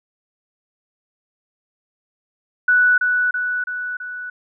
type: tone with echo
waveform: sine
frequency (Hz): 1480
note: F#6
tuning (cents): 0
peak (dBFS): -11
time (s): 2.68-2.98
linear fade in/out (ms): 5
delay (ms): 330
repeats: 4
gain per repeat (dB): -4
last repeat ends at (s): 4.3
effects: none